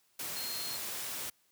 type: tone in noise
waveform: sine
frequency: 4229 Hz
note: C8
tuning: 18 cents sharp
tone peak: -40 dBFS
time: 0.36-0.77 s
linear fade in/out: 5 ms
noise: white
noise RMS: -39 dBFS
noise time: 0.19-1.3 s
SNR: -4 dB
effects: white hiss -71 dBFS RMS until 1.51 s + high-pass 80 Hz 12 dB/octave